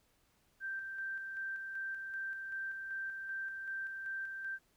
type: tone with tremolo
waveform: sine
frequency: 1568 Hz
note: G6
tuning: in tune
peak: -37 dBFS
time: 0.6-4.59 s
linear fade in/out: 50 ms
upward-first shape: square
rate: 2.6 Hz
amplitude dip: 35%
effects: pink hiss -73 dBFS RMS until 4.76 s